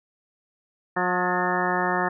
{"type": "harmonic tone with a mistuned harmonic", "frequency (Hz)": 180.1, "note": "F#3", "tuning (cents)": -46, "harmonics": [1, 2, 3, 4, 5, 6, 7, 8, 9, 10], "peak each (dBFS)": [-31, -29, -33, -28, -29, -31, -31, -34, -32, -30], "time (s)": [0.96, 2.09], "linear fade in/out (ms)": 10, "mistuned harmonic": 9, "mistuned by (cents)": 70, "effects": []}